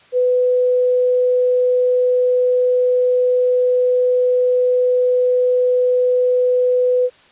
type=tone; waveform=sine; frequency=499.3 Hz; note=B4; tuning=19 cents sharp; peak=-12 dBFS; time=0.12-7.1 s; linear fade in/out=50 ms; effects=white hiss -49 dBFS RMS until 7.31 s + resampled to 8000 Hz